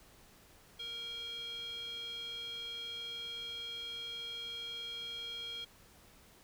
square tone with band-pass filter, 466.2 Hz, A#4, in tune, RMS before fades -43 dBFS, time 0.79-5.65 s, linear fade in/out 10 ms, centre 3300 Hz, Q 7.5, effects pink hiss -61 dBFS RMS until 6.43 s

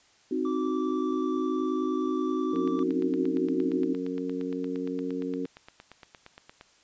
sine chord, C diminished, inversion none, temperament equal with one note detuned, 260.7 / 311.1 / 370 Hz, C4 / Eb4 / Gb4, -6 / 0 / 0 cents, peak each -30 dBFS, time 0.31-3.94 s, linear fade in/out 5 ms
triangle tone, 1165 Hz, D6, 14 cents flat, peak -35 dBFS, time 0.45-2.83 s, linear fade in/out 2 ms
harmonic tone, 91.2 Hz, F#2, 24 cents flat, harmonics 2 / 3 / 4 / 5, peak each -39 / -31 / -38 / -35 dBFS, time 2.53-5.46 s, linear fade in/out 5 ms
click train, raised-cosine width 0.3 ms, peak -29 dBFS, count 36, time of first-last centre 2.56-6.611 s, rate 8.64 Hz
effects white hiss -61 dBFS RMS until 6.83 s + resampled to 16000 Hz

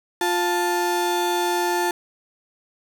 35% pulse tone pair together, 352.1 / 880 Hz, F4 / A5, +14 / 0 cents, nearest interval octave + major third, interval 1586 cents, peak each -21 dBFS, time 0.21-1.91 s, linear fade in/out 2 ms, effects none

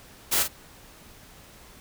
white noise with echo, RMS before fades -23 dBFS, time 0.31-0.44 s, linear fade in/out 20 ms, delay 43 ms, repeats 1, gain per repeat -7 dB, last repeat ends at 0.483 s, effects pink hiss -50 dBFS RMS until 1.8 s

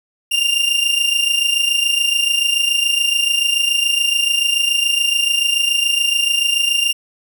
40% pulse tone pair together, 2784 / 2811 Hz, F7 / F7, -6 / +11 cents, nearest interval unison, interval 17 cents, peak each -16 dBFS, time 0.31-6.93 s, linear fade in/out 10 ms, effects none

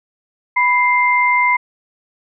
sine tone pair together, 987.8 / 2093 Hz, B5 / C7, 0 / 0 cents, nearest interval octave + minor second, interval 1300 cents, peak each -14 dBFS, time 0.56-1.57 s, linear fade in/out 10 ms, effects none

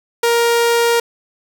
sawtooth tone, 469.1 Hz, A#4, 11 cents sharp, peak -8 dBFS, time 0.23-1 s, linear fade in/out 5 ms, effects none

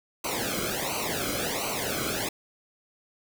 pink noise with flanger, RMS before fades -30 dBFS, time 0.24-2.29 s, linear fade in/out 5 ms, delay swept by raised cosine 0.57 to 1.12 ms, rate 1.4 Hz, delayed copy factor -1, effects none

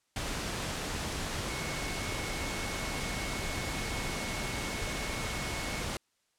sine tone in noise, 2195 Hz, C#7, 18 cents flat, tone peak -42 dBFS, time 1.5-5.83 s, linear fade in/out 2 ms, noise pink, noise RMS -35 dBFS, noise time 0.16-5.97 s, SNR -10 dB, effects white hiss -75 dBFS RMS until 6.38 s + low-pass 9000 Hz 12 dB/octave

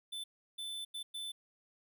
square tone bursts at uneven times, 3520 Hz, A7, in tune, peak -40 dBFS, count 4, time 0.12-0.24 / 0.58-0.85 / 0.94-1.03 / 1.14-1.32 s, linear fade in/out 10 ms, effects none

